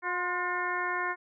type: harmonic tone with a mistuned harmonic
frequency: 359 Hz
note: F4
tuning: 48 cents sharp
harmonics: 1 / 2 / 3 / 4 / 5 / 6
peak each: -38 / -38 / -33 / -35 / -34 / -39 dBFS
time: 0.02-1.16 s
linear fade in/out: 50 ms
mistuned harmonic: 3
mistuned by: -43 cents
effects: none